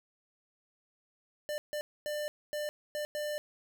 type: tone bursts at uneven times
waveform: square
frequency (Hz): 596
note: D5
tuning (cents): +25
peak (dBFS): -34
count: 6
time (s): 1.49-1.58 / 1.73-1.81 / 2.06-2.28 / 2.53-2.69 / 2.95-3.05 / 3.15-3.38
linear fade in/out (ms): 0
effects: none